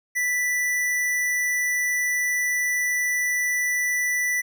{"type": "tone", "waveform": "square", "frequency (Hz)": 1975.5, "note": "B6", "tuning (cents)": 0, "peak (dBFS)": -22, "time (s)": [0.15, 4.42], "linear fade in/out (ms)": 20, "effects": []}